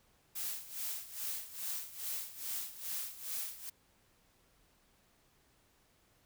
blue noise with tremolo, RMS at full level -38 dBFS, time 0.35-3.7 s, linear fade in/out 10 ms, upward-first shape sine, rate 2.4 Hz, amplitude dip 80%, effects pink hiss -70 dBFS RMS until 6.25 s

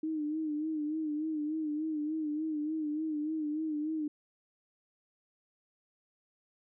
sine tone with vibrato, 307.3 Hz, D#4, 21 cents flat, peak -31 dBFS, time 0.03-4.08 s, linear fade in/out 5 ms, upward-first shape sine, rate 3.4 Hz, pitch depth 62 cents each way, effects none

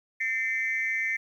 sine tone cluster, 1805 / 2079 / 2278 Hz, A6 / C7 / C#7, +44 / -12 / +47 cents, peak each -30 / -27 / -33 dBFS, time 0.2-1.17 s, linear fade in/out 10 ms, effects tanh soft clip ceiling -19 dBFS + 10-bit

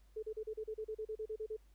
sine tone bursts, 434.7 Hz, A4, 21 cents flat, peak -38 dBFS, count 14, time 0.16-1.567 s, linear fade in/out 10 ms, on 68 ms, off 35 ms, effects added 50 Hz sine -61 dBFS peak until 1.74 s + pink hiss -75 dBFS RMS until 1.74 s

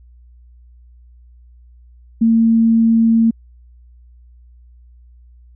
sine tone, 227 Hz, A#3, 46 cents flat, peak -9 dBFS, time 2.21-3.31 s, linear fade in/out 10 ms, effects added 60 Hz sine -42 dBFS peak until 5.55 s

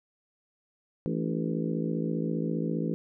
harmonic tone with a mistuned harmonic, 55 Hz, A1, in tune, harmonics 3 / 4 / 5 / 6 / 7 / 8 / 9, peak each -31 / -33 / -35 / -37 / -38 / -39 / -40 dBFS, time 1.06-2.94 s, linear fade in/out 0 ms, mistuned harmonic 5, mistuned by +64 cents, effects none

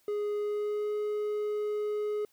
triangle tone with pitch glide, 415.3 to 419.9 Hz, G#4 to G#4, 0 to +19 cents, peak -27 dBFS, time 0.08-2.25 s, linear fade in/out 2 ms, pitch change +19 cents, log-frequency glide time 0.36-0.94 s, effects white hiss -68 dBFS RMS until 2.32 s

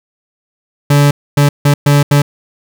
40% pulse tone bursts at uneven times, 143.9 Hz, D3, 35 cents flat, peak -5 dBFS, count 5, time 0.9-1.11 / 1.37-1.49 / 1.65-1.74 / 1.86-2.03 / 2.11-2.22 s, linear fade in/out 5 ms, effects none

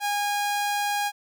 sawtooth tone, 819 Hz, G#5, 24 cents flat, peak -20 dBFS, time 0-1.12 s, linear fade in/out 50 ms, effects none

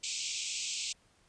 white band-pass noise, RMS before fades -37 dBFS, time 0.03-0.93 s, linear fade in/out 10 ms, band 2300 to 8000 Hz, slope 96 dB/octave, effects pink hiss -67 dBFS RMS until 1.28 s + resampled to 22050 Hz

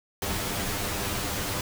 pink noise with comb filter, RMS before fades -30 dBFS, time 0.22-1.61 s, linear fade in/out 2 ms, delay 10 ms, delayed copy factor +0.7, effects none

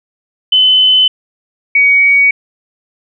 sine tone pair in turn, 3032 / 2251 Hz, F#7 / C#7, +42 / +26 cents, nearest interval perfect fourth, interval 516 cents, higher first, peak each -5 dBFS, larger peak neither, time 0.52-1.08 / 1.75-2.31 s, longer neither, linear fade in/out 5 ms, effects none

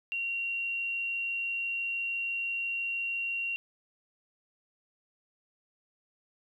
sine tone, 2753 Hz, F7, 25 cents flat, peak -30 dBFS, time 0.12-3.56 s, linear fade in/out 0 ms, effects 11-bit

